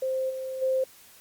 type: tone with level steps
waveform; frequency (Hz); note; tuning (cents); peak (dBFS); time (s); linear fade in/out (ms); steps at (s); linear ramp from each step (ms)
sine; 523.3; C5; 0; -25 / -31 / -22; 0.02-0.84; 5; 0.29 / 0.61; 20
effects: white hiss -53 dBFS RMS until 1.2 s + Opus 48 kbps

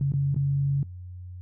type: tone with dropouts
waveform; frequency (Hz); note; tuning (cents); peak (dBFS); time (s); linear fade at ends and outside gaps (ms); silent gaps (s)
sine; 139.5; C#3; +11; -21; 0.01-0.83; 2; 0.121-0.137 / 0.345-0.362
effects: noise-tail reverb RT60 0.2 s tail -23 dB re dry + added 90 Hz sine -37 dBFS peak until 1.41 s

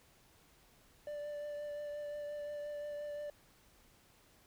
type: tone with vibrato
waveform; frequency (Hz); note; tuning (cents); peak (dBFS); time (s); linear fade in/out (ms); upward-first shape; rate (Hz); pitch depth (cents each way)
triangle; 588; D5; +2; -38; 1.07-3.3; 2; triangle; 5.7; 16
effects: pink hiss -66 dBFS RMS until 4.46 s

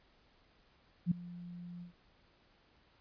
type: tone with ADSR envelope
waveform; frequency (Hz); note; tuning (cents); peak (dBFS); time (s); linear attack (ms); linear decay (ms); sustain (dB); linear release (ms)
sine; 175; F3; +4; -24; 1.06-1.93; 53; 5; -20; 110
effects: pink hiss -68 dBFS RMS until 3 s + resampled to 11025 Hz

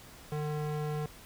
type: tone with band-pass filter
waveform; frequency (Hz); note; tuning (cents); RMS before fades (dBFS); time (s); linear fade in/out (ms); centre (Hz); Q
square; 150.6; D3; +44; -34; 0.32-1.06; 0; 440; 0.52
effects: pink hiss -52 dBFS RMS until 1.25 s

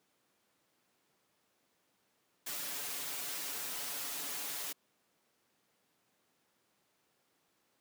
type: noise with comb filter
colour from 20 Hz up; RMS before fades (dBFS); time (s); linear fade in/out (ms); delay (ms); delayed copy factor
white; -40; 2.46-4.73; 10; 7; +0.95
effects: pink hiss -75 dBFS RMS until 7.8 s + high-pass 200 Hz 12 dB/octave

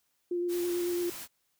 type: tone with vibrato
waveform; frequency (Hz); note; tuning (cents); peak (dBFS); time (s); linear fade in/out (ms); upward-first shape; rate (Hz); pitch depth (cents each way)
sine; 350.6; F4; +7; -28; 0.31-1.1; 5; square; 9; 12
type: noise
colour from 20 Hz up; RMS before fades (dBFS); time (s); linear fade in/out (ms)
white; -42; 0.48-1.28; 50
effects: white hiss -75 dBFS RMS until 1.59 s

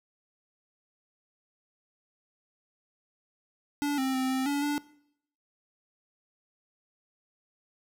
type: tone with pitch steps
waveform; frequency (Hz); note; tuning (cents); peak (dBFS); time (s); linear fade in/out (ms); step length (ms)
square; 288.9 / 264 / 260.4 / 262 / 285.4 / 291.5; D4 / C4 / C4 / C4 / D4 / D4; -28 / +16 / -8 / +2 / -49 / -13; -27; 3.82-4.78; 0; 160
effects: noise-tail reverb RT60 0.7 s tail -20 dB re dry

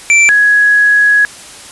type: tone pair in turn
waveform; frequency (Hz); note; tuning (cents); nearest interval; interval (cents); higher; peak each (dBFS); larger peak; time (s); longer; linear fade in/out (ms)
square / sine; 2340 / 1671.4; D7 / G#6; -7 / +11; tritone; 582; first; -5; neither; 0.1-0.29 / 0.29-1.25; second; 0
effects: white hiss -32 dBFS RMS until 1.71 s + resampled to 24000 Hz

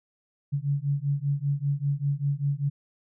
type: beating tone pair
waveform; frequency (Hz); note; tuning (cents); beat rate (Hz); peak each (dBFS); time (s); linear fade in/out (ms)
sine; 139.4 / 144.5; C#3 / D3; +10 / -28; 5.1; -27; 0.52-2.7; 20
effects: none

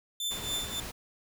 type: tone with tremolo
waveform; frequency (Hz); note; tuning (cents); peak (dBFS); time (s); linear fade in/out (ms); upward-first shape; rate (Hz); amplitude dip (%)
sawtooth; 3541; A7; +10; -26; 0.2-0.8; 2; triangle; 3.6; 85
type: noise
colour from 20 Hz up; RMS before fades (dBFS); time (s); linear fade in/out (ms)
pink; -40; 0.3-0.92; 20
effects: none

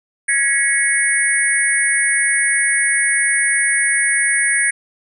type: tone cluster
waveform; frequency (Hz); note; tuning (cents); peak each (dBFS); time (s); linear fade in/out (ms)
sine; 1668 / 1927 / 2204 / 9340; G#6 / B6 / C#7 / D9; +7 / -43 / -11 / -11; -19; 0.28-4.71; 10
effects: none

